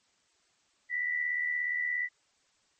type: tone pair together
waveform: sine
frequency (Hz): 1898.5 / 1975.5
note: A#6 / B6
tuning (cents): +31 / 0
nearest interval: minor second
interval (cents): 69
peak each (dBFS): -37 / -29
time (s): 0.89-2.09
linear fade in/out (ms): 50
effects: white hiss -70 dBFS RMS until 2.79 s + MP3 32 kbps